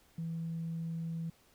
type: tone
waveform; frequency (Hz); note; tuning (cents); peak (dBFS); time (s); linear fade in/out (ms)
sine; 164.81; E3; 0; -34; 0.18-1.3; 5
effects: tanh soft clip ceiling -31 dBFS + pink hiss -66 dBFS RMS until 1.54 s